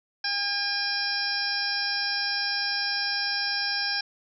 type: harmonic tone with a mistuned harmonic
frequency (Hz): 809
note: G#5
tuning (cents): -46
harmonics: 1 / 2 / 3 / 4 / 5 / 6 / 7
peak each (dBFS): -37 / -30 / -37 / -42 / -37 / -31 / -30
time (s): 0.24-4.01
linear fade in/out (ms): 5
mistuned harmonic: 7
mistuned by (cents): -87
effects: none